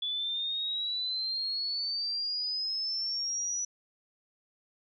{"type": "exponential sweep", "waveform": "sine", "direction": "up", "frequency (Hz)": [3436, 5920], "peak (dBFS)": -30, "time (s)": [0.02, 3.65], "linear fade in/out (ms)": 5, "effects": []}